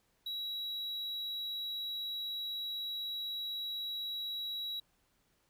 triangle tone, 3884 Hz, B7, 30 cents flat, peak -35 dBFS, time 0.26-4.8 s, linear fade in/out 5 ms, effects pink hiss -74 dBFS RMS until 5.49 s

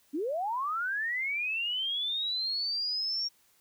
sine linear sweep, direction up, 261.3 to 5588 Hz, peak -29 dBFS, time 0.13-3.29 s, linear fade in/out 20 ms, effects white hiss -66 dBFS RMS until 3.6 s

